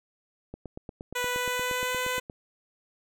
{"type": "click train", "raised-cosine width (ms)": 2, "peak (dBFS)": -25, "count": 16, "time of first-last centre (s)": [0.54, 2.298], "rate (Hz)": 8.53}
{"type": "tone with pitch glide", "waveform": "10% pulse", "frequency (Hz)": [493.9, 503.7], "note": ["B4", "B4"], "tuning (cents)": [0, 34], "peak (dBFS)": -19, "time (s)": [1.15, 2.2], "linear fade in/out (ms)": 10, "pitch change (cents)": 34, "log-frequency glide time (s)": [1.27, 1.98]}
{"effects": []}